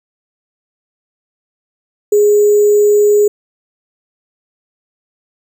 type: tone with sample-and-hold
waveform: sine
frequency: 415.3 Hz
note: G#4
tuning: in tune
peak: -6 dBFS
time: 2.12-3.28 s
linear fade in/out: 5 ms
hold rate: 7350 Hz
effects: none